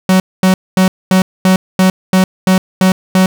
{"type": "tone bursts", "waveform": "45% pulse", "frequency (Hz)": 187, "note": "F#3", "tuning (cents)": 19, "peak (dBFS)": -6, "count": 10, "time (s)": [0.09, 3.26], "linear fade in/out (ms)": 2, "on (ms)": 110, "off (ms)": 230, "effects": []}